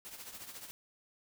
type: noise with tremolo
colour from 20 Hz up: white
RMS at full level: -45 dBFS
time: 0.05-0.71 s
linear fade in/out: 0 ms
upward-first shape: triangle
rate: 14 Hz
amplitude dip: 70%
effects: none